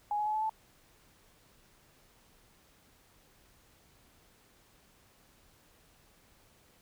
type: tone with pitch steps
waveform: sine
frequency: 830.6 / 841.7 / 853 / 864.4 / 875.9 Hz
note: G#5 / G#5 / G#5 / A5 / A5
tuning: 0 / +23 / +46 / -31 / -8 cents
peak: -29 dBFS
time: 0.11-0.495 s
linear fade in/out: 2 ms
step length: 77 ms
effects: pink hiss -64 dBFS RMS until 6.81 s